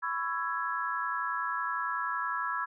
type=chord; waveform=sine; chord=C# minor seventh; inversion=third; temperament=just; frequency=997.9 / 1108.7 / 1330.5 / 1663.1 Hz; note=B5 / C#6 / E6 / G#6; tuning=+18 / 0 / +16 / +2 cents; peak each=-36 / -37 / -34 / -35 dBFS; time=0.02-2.66 s; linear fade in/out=20 ms; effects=none

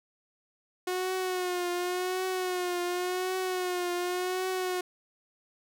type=tone with vibrato; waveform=sawtooth; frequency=363.1 Hz; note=F#4; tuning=33 cents flat; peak=-25 dBFS; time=0.87-4.81 s; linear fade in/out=5 ms; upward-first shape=triangle; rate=0.9 Hz; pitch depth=55 cents each way; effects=none

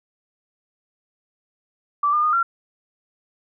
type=tone with pitch steps; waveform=sine; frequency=1163 / 1207 / 1228 / 1370 Hz; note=D6 / D6 / D#6 / F6; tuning=-17 / +47 / -23 / -34 cents; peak=-16 dBFS; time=2.03-2.43 s; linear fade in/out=5 ms; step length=100 ms; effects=none

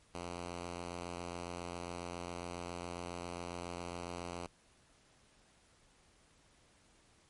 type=tone; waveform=5% pulse; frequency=87.31 Hz; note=F2; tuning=in tune; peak=-30 dBFS; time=0.14-4.47 s; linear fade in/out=5 ms; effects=pink hiss -67 dBFS RMS until 7.29 s + MP3 48 kbps

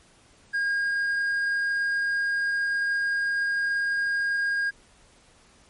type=tone; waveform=triangle; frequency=1624 Hz; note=G#6; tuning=39 cents flat; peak=-21 dBFS; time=0.53-4.71 s; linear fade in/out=20 ms; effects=pink hiss -57 dBFS RMS until 5.69 s + MP3 48 kbps

